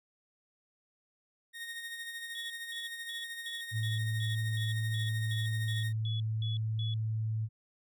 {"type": "tone with tremolo", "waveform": "30% pulse", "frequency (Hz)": 1856, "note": "A#6", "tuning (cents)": -8, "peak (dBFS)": -35, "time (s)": [1.53, 5.93], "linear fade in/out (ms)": 50, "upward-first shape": "sine", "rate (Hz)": 13, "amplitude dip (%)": 45}
{"type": "tone bursts", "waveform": "sine", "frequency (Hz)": 3400, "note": "G#7", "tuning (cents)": 40, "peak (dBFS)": -40, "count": 13, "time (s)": [2.35, 6.94], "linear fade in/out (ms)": 2, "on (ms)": 150, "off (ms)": 220}
{"type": "tone", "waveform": "sine", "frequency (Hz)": 110.1, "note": "A2", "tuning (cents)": 2, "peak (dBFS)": -30, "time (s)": [3.71, 7.49], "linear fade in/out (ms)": 50}
{"effects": []}